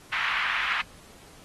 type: band-pass noise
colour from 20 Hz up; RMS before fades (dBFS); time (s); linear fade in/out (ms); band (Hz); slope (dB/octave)
white; -28; 0.12-0.82; 10; 1100 to 2500; 24
effects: pink hiss -52 dBFS RMS until 1.44 s + AAC 32 kbps